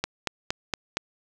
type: click train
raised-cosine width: 0.2 ms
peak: -8 dBFS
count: 5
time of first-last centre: 0.04-0.97 s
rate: 4.3 Hz
effects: none